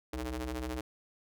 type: ring-modulated tone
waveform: sawtooth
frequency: 123.47 Hz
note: B2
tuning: in tune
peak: -28 dBFS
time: 0.13-0.81 s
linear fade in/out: 5 ms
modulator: 192 Hz
effects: none